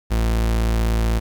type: tone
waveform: 40% pulse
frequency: 56.2 Hz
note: A1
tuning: 37 cents sharp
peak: -16 dBFS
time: 0.1-1.2 s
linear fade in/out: 20 ms
effects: 8-bit